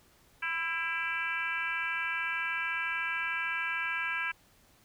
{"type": "harmonic tone with a mistuned harmonic", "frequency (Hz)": 333.5, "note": "E4", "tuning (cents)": 20, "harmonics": [3, 4, 5, 6, 7, 8, 9], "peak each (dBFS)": [-41, -40, -34, -45, -35, -40, -48], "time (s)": [0.42, 4.32], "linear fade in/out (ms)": 10, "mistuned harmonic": 5, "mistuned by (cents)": -44, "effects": ["pink hiss -63 dBFS RMS until 4.84 s"]}